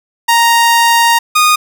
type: tone pair in turn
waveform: sawtooth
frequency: 932.3 / 1233 Hz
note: A#5 / D#6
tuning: 0 / -16 cents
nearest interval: perfect fourth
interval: 484 cents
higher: second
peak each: -3 dBFS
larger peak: neither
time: 0.28-1.19 / 1.35-1.56 s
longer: first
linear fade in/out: 10 ms
effects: none